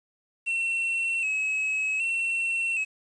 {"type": "tone with vibrato", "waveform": "triangle", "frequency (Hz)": 2637, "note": "E7", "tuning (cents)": 0, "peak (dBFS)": -23, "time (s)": [0.46, 2.85], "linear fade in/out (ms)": 20, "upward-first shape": "square", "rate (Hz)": 0.65, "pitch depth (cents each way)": 47, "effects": ["resampled to 22050 Hz", "9-bit"]}